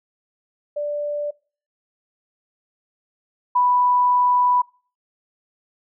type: tone pair in turn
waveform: sine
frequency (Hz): 587.3 / 987.7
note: D5 / B5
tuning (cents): 0 / 0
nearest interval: major sixth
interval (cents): 900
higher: second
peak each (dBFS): -22 / -14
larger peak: second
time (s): 0.76-1.31 / 3.55-4.62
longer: second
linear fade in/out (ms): 10
effects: noise-tail reverb RT60 0.4 s tail -24 dB re dry